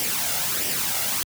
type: noise with flanger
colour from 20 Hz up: white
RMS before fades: -25 dBFS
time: 0-1.23 s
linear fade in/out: 0 ms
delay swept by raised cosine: 0.36 to 1.46 ms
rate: 1.5 Hz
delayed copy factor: +0.55
effects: high-pass 80 Hz 12 dB/octave